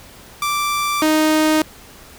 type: tone pair in turn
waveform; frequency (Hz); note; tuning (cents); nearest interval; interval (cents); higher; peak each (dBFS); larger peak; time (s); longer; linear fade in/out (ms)
sawtooth; 1173 / 310.7; D6 / D#4; -2 / -2; octave + major seventh; 2300; first; -14 / -9; second; 0.42-1.02 / 1.02-1.62; neither; 2
effects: pink hiss -42 dBFS RMS until 2.18 s